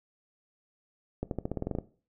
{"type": "accelerating click train", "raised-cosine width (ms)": 2, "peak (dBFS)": -18, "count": 11, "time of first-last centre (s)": [1.23, 1.786], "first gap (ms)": 82, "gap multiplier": 0.91, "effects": ["noise-tail reverb RT60 0.4 s tail -17 dB re dry"]}